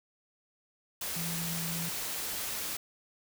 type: tone in noise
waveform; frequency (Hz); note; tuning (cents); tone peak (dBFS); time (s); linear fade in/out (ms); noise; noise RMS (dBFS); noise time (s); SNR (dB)
sine; 167.3; E3; +26; -36; 1.16-1.89; 5; white; -36; 1.01-2.77; -3
effects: none